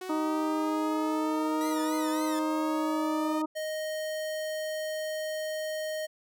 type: exponential sweep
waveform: sawtooth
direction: up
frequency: 368.7 to 612 Hz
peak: -33 dBFS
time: 0.01-3.42 s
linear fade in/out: 5 ms
type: harmonic tone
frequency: 311.1 Hz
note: D#4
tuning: in tune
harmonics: 1 / 2 / 3 / 4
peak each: -28 / -36 / -35 / -37 dBFS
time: 0.09-3.46 s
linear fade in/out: 10 ms
type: tone with vibrato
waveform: 10% pulse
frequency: 1900 Hz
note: A#6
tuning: 33 cents sharp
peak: -31 dBFS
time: 1.61-2.39 s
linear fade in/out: 0 ms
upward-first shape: triangle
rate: 3.6 Hz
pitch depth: 170 cents each way
type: tone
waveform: square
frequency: 622.3 Hz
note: D#5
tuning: in tune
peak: -32 dBFS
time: 3.55-6.07 s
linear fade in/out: 20 ms
effects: none